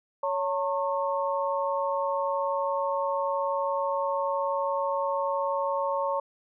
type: tone cluster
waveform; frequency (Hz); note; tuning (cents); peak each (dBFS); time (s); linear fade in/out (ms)
sine; 558 / 906 / 1087; C#5 / A#5 / C#6; +11 / -50 / -34; -28 / -30 / -31; 0.23-6.2; 5
effects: none